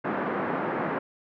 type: band-pass noise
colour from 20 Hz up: pink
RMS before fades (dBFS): -29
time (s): 0.04-0.99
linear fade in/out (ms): 10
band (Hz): 180 to 1700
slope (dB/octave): 24
effects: none